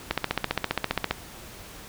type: click train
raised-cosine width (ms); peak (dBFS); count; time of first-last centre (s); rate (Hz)
0.3; -7; 16; 0.11-1.11; 15
effects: pink hiss -44 dBFS RMS until 1.88 s